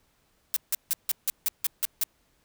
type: noise bursts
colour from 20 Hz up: blue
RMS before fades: -25 dBFS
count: 9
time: 0.54-2.036 s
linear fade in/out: 0 ms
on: 24 ms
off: 160 ms
effects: pink hiss -68 dBFS RMS until 2.44 s